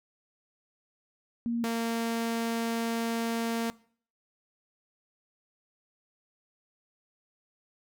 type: tone pair in turn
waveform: sine / sawtooth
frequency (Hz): 234.3 / 229.9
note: A#3 / A#3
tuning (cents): +9 / -24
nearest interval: unison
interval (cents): 33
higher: first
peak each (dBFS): -27 / -24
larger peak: second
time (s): 1.46-1.64 / 1.64-3.7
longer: second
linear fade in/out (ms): 0
effects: noise-tail reverb RT60 0.5 s tail -21 dB re dry